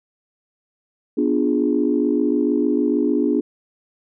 sine chord, B diminished seventh, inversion none, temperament equal, 246.9 / 293.7 / 349.2 / 415.3 Hz, B3 / D4 / F4 / Ab4, 0 / 0 / 0 / 0 cents, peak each -21 / -19 / -23 / -23 dBFS, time 1.17-3.41 s, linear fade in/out 10 ms, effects tanh soft clip ceiling -5 dBFS

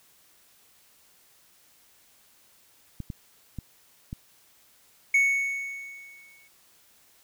clicks, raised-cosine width 5 ms, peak -22 dBFS, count 4, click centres 3.003 / 3.102 / 3.587 / 4.129 s
triangle tone with exponential decay, 2217 Hz, C#7, in tune, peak -15 dBFS, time 5.14-6.48 s, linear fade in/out 5 ms, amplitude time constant 290 ms
effects white hiss -60 dBFS RMS until 7.23 s

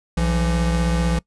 square tone pair together, 61.39 / 168.6 Hz, B1 / E3, -10 / +39 cents, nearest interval octave + perfect fourth, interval 1749 cents, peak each -21 dBFS, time 0.17-1.19 s, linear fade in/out 5 ms, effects noise-tail reverb RT60 0.1 s tail -22 dB re dry + resampled to 24000 Hz

